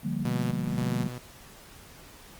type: chord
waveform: sine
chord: G minor seventh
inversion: second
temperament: equal with one note detuned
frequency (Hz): 146.83 / 174.61 / 196 / 231.7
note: D3 / F3 / G3 / Bb3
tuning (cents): 0 / 0 / 0 / -10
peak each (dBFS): -33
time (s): 0.03-1.09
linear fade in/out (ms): 20
type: tone with tremolo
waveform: sawtooth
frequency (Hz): 123.47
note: B2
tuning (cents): 0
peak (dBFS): -26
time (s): 0.25-1.18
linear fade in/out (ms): 0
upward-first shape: square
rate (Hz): 1.9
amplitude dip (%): 50
effects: pink hiss -50 dBFS RMS until 2.39 s + Opus 32 kbps